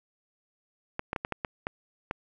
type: clicks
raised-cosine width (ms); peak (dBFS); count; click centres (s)
0.5; -15; 8; 0.994 / 1.131 / 1.162 / 1.249 / 1.323 / 1.448 / 1.669 / 2.111
effects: none